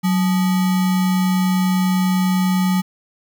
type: tone with sample-and-hold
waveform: sine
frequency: 185 Hz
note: F#3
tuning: in tune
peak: -14 dBFS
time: 0.03-2.82 s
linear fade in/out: 20 ms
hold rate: 1050 Hz
effects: none